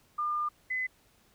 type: tone pair in turn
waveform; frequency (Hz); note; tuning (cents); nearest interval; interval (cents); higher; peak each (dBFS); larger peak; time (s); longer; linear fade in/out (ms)
sine; 1204 / 2025; D6 / B6; +43 / +43; major sixth; 900; second; -28 / -29; first; 0.18-0.49 / 0.7-0.87; first; 10
effects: pink hiss -65 dBFS RMS until 1.34 s